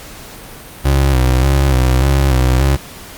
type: tone with vibrato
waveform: 30% pulse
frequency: 66 Hz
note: C2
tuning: 16 cents sharp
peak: -7 dBFS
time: 0.84-2.77 s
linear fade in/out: 20 ms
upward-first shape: square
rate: 1.7 Hz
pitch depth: 63 cents each way
effects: pink hiss -34 dBFS RMS until 3.17 s + Opus 48 kbps